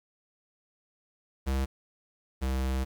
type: tone pair in turn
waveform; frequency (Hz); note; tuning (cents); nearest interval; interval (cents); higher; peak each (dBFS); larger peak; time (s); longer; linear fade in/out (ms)
square; 66.7 / 65.63; C2 / C2; +34 / +6; unison; 28; first; -27 / -28; first; 1.46-1.66 / 2.41-2.85; second; 20
effects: 9-bit